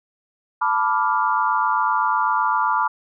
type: chord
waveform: sine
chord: B half-diminished seventh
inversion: third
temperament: equal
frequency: 880 / 987.8 / 1174.7 / 1396.9 Hz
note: A5 / B5 / D6 / F6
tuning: 0 / 0 / 0 / 0 cents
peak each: -23 / -21 / -22 / -25 dBFS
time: 0.61-2.88 s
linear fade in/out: 10 ms
effects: none